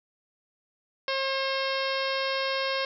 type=harmonic tone with a mistuned harmonic; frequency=537 Hz; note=C5; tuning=45 cents sharp; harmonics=1 / 2 / 3 / 4 / 5 / 6 / 7 / 8 / 9 / 10; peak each=-30 / -33 / -35 / -36 / -37 / -38 / -38 / -39 / -40 / -40 dBFS; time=1.08-2.85 s; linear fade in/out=2 ms; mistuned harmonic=6; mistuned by=-15 cents; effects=none